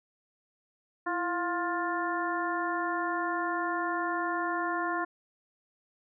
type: harmonic tone with a mistuned harmonic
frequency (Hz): 352.1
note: F4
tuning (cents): +14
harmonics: 1 / 2 / 3 / 4 / 5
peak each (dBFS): -34 / -35 / -33 / -36 / -37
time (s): 1.06-5.05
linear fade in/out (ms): 10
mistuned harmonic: 1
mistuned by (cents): -83
effects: none